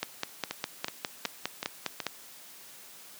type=two click trains; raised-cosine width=0.2 ms; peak=-12 / -15 dBFS; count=11 / 5; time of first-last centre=0.03-2.067 / 0.51-2.003 s; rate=4.91 / 2.68 Hz; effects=white hiss -50 dBFS RMS until 3.19 s + high-pass 150 Hz 12 dB/octave